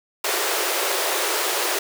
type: high-pass noise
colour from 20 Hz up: pink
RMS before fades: -23 dBFS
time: 0.24-1.79 s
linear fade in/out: 5 ms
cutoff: 340 Hz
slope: 96 dB/octave
effects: none